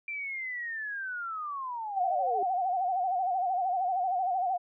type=linear sweep; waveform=sine; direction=down; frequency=2365 to 380.4 Hz; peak=-33 dBFS; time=0.08-2.43 s; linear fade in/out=2 ms
type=tone with vibrato; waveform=sine; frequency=740 Hz; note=F#5; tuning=in tune; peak=-26 dBFS; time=1.96-4.58 s; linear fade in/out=20 ms; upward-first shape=sine; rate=13 Hz; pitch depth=87 cents each way
effects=none